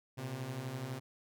sawtooth beating tone pair, 119.7 / 131.7 Hz, A#2 / C3, +46 / +12 cents, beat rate 12 Hz, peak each -40 / -36 dBFS, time 0.17-1 s, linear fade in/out 20 ms, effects none

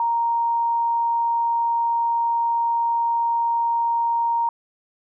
sine tone, 932.3 Hz, A#5, in tune, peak -18 dBFS, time 0-4.49 s, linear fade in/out 2 ms, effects none

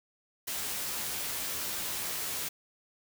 white noise with comb filter, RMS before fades -35 dBFS, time 0.47-2.49 s, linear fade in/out 10 ms, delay 14 ms, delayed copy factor +0.6, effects none

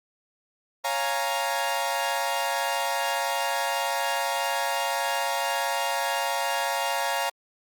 sawtooth chord, Bb minor seventh, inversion first, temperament equal, 554.4 / 698.5 / 830.6 / 932.3 Hz, Db5 / F5 / Ab5 / Bb5, 0 / 0 / 0 / 0 cents, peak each -28 / -27 / -28 / -25 dBFS, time 0.84-7.3 s, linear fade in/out 10 ms, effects Opus 48 kbps

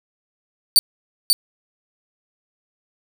sawtooth tone with echo, 4562 Hz, C#8, 49 cents sharp, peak -6 dBFS, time 0.76-0.79 s, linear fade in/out 0 ms, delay 540 ms, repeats 1, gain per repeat -3 dB, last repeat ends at 1.33 s, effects none

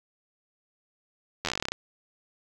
slowing click train, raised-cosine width 0.2 ms, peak -11 dBFS, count 14, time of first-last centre 1.45-1.72 s, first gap 11 ms, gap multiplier 1.1, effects none

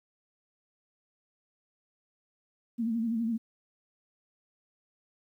sine tone with vibrato, 228.4 Hz, A#3, 35 cents flat, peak -27 dBFS, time 2.78-3.38 s, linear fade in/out 20 ms, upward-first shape sine, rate 12 Hz, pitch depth 66 cents each way, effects 11-bit

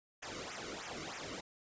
pink noise with flanger, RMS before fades -44 dBFS, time 0.22-1.41 s, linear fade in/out 10 ms, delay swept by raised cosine 0.22 to 1.22 ms, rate 3.2 Hz, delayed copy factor -0.9, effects resampled to 16000 Hz

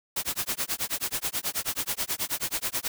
white noise with tremolo, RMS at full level -27 dBFS, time 0.16-2.88 s, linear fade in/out 5 ms, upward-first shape sine, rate 9.3 Hz, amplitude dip 100%, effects none

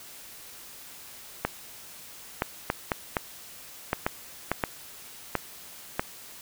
clicks, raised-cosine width 0.5 ms, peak -9 dBFS, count 11, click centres 1.45 / 2.421 / 2.701 / 2.918 / 3.168 / 3.931 / 4.065 / 4.516 / 4.638 / 5.353 / 5.995 s, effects white hiss -46 dBFS RMS until 6.41 s

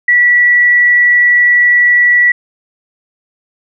sine tone, 1948 Hz, B6, 24 cents flat, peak -5 dBFS, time 0.08-2.32 s, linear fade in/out 5 ms, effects none

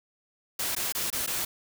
white noise with dropouts, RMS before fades -30 dBFS, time 0.59-1.45 s, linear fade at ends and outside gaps 5 ms, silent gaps 0.751-0.764 / 0.924-0.949 / 1.103-1.127 / 1.264-1.274 s, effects none

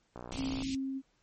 click train, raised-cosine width 1 ms, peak -29 dBFS, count 29, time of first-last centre 0.16-0.622 s, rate 60.6 Hz
pink band-stop noise, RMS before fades -40 dBFS, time 0.32-0.75 s, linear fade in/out 0 ms, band 310 to 2300 Hz, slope 48 dB/octave
sine tone with tremolo, 267.8 Hz, C4, 40 cents sharp, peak -31 dBFS, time 0.35-1.02 s, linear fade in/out 50 ms, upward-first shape triangle, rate 3 Hz, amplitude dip 30%
effects pink hiss -73 dBFS RMS until 1.22 s + MP3 32 kbps

